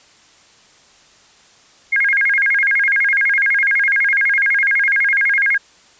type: tone with vibrato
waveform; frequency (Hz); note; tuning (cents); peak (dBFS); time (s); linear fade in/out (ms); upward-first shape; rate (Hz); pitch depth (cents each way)
sine; 1864.7; A#6; 0; -12; 1.92-5.58; 10; square; 12; 240
effects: white hiss -49 dBFS RMS until 5.99 s + resampled to 16000 Hz